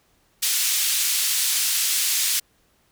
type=band-pass noise; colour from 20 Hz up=white; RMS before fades=-22 dBFS; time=0.42-2.4 s; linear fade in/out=10 ms; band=2600 to 12000 Hz; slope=12 dB/octave; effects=pink hiss -63 dBFS RMS until 2.91 s